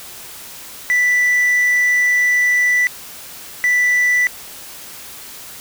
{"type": "tone pair in turn", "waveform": "sine", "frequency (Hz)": [1975.5, 1975.5], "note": ["B6", "B6"], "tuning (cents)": [0, 0], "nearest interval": "unison", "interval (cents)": 0, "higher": "neither", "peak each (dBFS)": -9, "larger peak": "neither", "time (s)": [[0.9, 2.87], [3.64, 4.27]], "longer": "first", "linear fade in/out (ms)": 0, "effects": ["tanh soft clip ceiling -11 dBFS", "white hiss -35 dBFS RMS until 5.6 s"]}